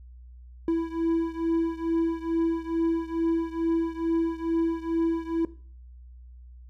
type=beating tone pair; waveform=triangle; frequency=329.6 / 331.9 Hz; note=E4 / E4; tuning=0 / +12 cents; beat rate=2.3 Hz; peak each=-24 / -26 dBFS; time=0.68-5.45 s; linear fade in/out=2 ms; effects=noise-tail reverb RT60 0.4 s tail -17 dB re dry + added 61 Hz sine -44 dBFS peak until 6.69 s